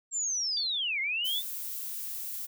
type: linear two-way sweep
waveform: sine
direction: down then up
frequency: 7500 to 2067 to 3650 Hz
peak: -28 dBFS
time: 0.11-1.43 s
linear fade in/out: 50 ms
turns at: 1 s
type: tone with exponential decay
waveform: sine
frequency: 3520 Hz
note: A7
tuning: in tune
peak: -30 dBFS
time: 0.57-0.8 s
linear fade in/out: 1 ms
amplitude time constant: 48 ms
type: noise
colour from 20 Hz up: violet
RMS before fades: -37 dBFS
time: 1.24-2.47 s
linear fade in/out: 20 ms
effects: none